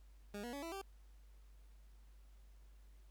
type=tone with pitch steps; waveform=20% pulse; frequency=204.4 / 240.3 / 282.5 / 332 / 390.3 Hz; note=G#3 / B3 / C#4 / E4 / G4; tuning=-27 / -47 / +33 / +12 / -8 cents; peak=-39 dBFS; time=0.34-0.815 s; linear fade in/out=2 ms; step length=95 ms; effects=added 50 Hz sine -58 dBFS peak until 3.1 s + pink hiss -75 dBFS RMS until 3.1 s